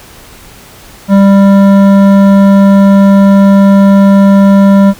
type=tone with hard clipping; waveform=triangle; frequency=197.4 Hz; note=G3; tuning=12 cents sharp; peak=-3 dBFS; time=1.08-4.94 s; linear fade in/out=50 ms; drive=16 dB; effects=pink hiss -34 dBFS RMS until 4.99 s